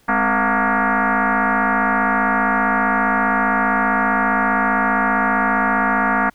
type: tone with frequency modulation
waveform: sine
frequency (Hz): 261.6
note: C4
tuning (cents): 0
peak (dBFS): -14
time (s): 0.08-6.3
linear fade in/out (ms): 10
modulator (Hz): 234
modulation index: 6.7
effects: pink hiss -56 dBFS RMS until 6.34 s